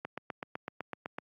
click train, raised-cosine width 0.5 ms, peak -21 dBFS, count 10, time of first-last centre 0.05-1.185 s, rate 7.93 Hz, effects high-pass 150 Hz 12 dB/octave + AAC 32 kbps

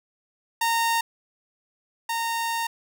sawtooth tone pair in turn, 921 / 921 Hz, A#5 / A#5, -21 / -21 cents, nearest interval unison, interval 0 cents, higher neither, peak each -17 / -21 dBFS, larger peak first, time 0.61-1.01 / 2.09-2.67 s, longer second, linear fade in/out 5 ms, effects none

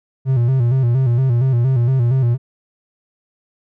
triangle tone with vibrato, 125.5 Hz, B2, 28 cents sharp, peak -10 dBFS, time 0.25-2.38 s, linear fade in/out 50 ms, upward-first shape square, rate 4.3 Hz, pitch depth 94 cents each way, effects none

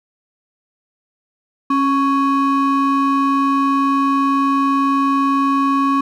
triangle ring-modulated tone, 693 Hz, F5, 14 cents flat, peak -8 dBFS, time 1.7-6.01 s, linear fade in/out 5 ms, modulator 419 Hz, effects none

